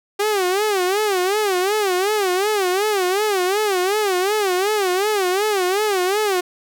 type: tone with vibrato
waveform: sawtooth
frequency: 393.3 Hz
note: G4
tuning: 6 cents sharp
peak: -13 dBFS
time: 0.19-6.41 s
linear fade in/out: 10 ms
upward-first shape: sine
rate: 2.7 Hz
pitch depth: 160 cents each way
effects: none